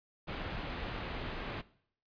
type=low-pass noise; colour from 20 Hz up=pink; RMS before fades=-40 dBFS; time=0.27-1.62 s; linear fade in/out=20 ms; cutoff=3600 Hz; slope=24 dB/octave; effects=noise-tail reverb RT60 0.6 s tail -19 dB re dry + resampled to 11025 Hz